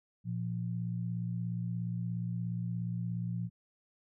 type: tone pair together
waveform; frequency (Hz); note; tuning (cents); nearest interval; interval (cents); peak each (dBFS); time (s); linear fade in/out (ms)
sine; 117.11 / 174.1; A#2 / F3; +8 / -5; perfect fifth; 687; -35 / -36; 0.24-3.5; 50
effects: none